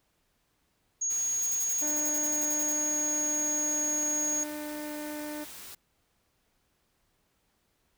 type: tone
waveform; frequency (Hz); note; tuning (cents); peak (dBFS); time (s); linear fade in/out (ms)
sine; 6620; G#8; -6; -27; 1.01-4.44; 10
type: noise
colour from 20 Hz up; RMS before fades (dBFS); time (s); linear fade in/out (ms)
white; -45; 1.1-5.75; 5
type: noise bursts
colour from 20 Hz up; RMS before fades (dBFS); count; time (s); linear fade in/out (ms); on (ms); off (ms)
violet; -37; 15; 1.42-2.724; 5; 44; 46
type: harmonic tone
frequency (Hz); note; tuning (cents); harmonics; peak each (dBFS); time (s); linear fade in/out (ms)
299.4; D4; +33; 1 / 2 / 3 / 4 / 5 / 6 / 7 / 8; -37 / -41 / -47 / -57 / -51 / -51 / -56 / -58; 1.81-5.45; 20
effects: pink hiss -73 dBFS RMS until 7.97 s